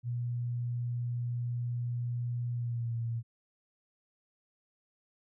sine tone with pitch glide, 120.7 to 116.12 Hz, B2 to A#2, -39 to -6 cents, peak -31 dBFS, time 0.03-3.23 s, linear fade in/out 50 ms, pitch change -67 cents, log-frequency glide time 2.53-2.95 s, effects none

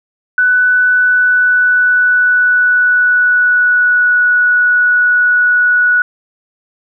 sine tone with pitch glide, 1492 to 1468.9 Hz, F#6 to F#6, +14 to -13 cents, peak -7 dBFS, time 0.38-6.02 s, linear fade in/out 2 ms, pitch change -27 cents, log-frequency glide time 0.87-4.22 s, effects none

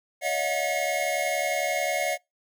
square tone cluster, 571 / 642 / 718 / 2170 Hz, D5 / E5 / F5 / C#7, -49 / -46 / +48 / -37 cents, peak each -31 dBFS, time 0.21-2.18 s, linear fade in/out 50 ms, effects noise-tail reverb RT60 0.2 s tail -25 dB re dry

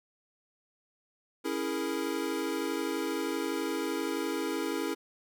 square chord, A# half-diminished seventh, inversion first, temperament equal, 277.2 / 329.6 / 415.3 / 466.2 Hz, C#4 / E4 / G#4 / A#4, 0 / 0 / 0 / 0 cents, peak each -37 / -35 / -37 / -39 dBFS, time 1.44-4.95 s, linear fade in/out 20 ms, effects none

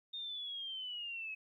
sine linear sweep, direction down, 3682 to 2548 Hz, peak -40 dBFS, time 0.13-1.35 s, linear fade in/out 10 ms, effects 13-bit

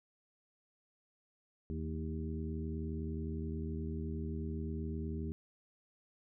harmonic tone with a mistuned harmonic, 79.6 Hz, D#2, 40 cents sharp, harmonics 1 / 2 / 3 / 4 / 5, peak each -39 / -43 / -43 / -47 / -47 dBFS, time 1.7-5.32 s, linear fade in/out 0 ms, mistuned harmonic 3, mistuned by -61 cents, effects none

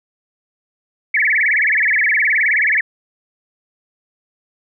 sine tone with vibrato, 1975.5 Hz, B6, in tune, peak -12 dBFS, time 1.14-2.81 s, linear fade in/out 5 ms, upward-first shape sine, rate 19 Hz, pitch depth 270 cents each way, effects none

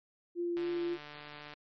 sine tone with vibrato, 345.9 Hz, F4, 17 cents flat, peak -31 dBFS, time 0.35-0.98 s, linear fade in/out 50 ms, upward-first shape triangle, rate 3.6 Hz, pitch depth 10 cents each way
click train, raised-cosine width 0.3 ms, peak -31 dBFS, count 144, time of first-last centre 0.57-1.536 s, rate 148 Hz
effects MP3 32 kbps

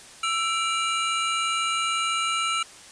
square tone cluster, 1328 / 2346 / 2846 Hz, E6 / D7 / F7, +12 / -2 / +32 cents, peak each -26 / -31 / -30 dBFS, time 0.23-2.63 s, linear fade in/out 5 ms, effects white hiss -46 dBFS RMS until 2.91 s + resampled to 22050 Hz

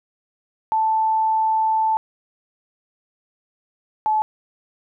sine tone pair in turn, 880 / 862.9 Hz, A5 / A5, 0 / -34 cents, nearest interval unison, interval 34 cents, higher first, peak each -16 dBFS, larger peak neither, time 0.72-1.97 / 4.06-4.22 s, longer first, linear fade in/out 0 ms, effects none

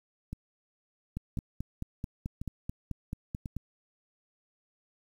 two click trains, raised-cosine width 5 ms, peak -22 / -24 dBFS, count 12 / 4, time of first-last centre 1.17-3.567 / 0.33-3.458 s, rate 4.59 / 0.959 Hz, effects 9-bit

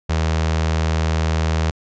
sawtooth tone with notch filter, 80 Hz, D#2, 49 cents sharp, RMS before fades -19 dBFS, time 0.09-1.71 s, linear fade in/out 10 ms, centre 280 Hz, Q 1.8, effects resampled to 16000 Hz

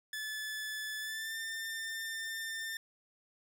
sawtooth tone with pitch glide, 1733 to 1797.2 Hz, A6 to A6, -27 to +36 cents, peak -34 dBFS, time 0.13-2.77 s, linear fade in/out 2 ms, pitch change +63 cents, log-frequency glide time 0.99-1.37 s, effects none

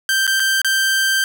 sawtooth tone with dropouts, 1568 Hz, G6, in tune, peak -11 dBFS, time 0.09-1.24 s, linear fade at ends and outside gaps 1 ms, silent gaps 0.268-0.276 / 0.397-0.401 / 0.617-0.646 s, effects none

